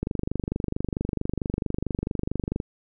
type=click train; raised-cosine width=3 ms; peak=-13 dBFS; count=64; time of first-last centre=0.03-2.601 s; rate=24.5 Hz; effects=none